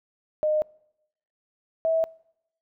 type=tone pair in turn; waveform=sine; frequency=613 / 649.5 Hz; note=D#5 / E5; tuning=-26 / -26 cents; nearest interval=minor second; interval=100 cents; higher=second; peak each=-20 dBFS; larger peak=neither; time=0.43-0.62 / 1.85-2.04 s; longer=neither; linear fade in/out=0 ms; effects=noise-tail reverb RT60 0.8 s tail -25 dB re dry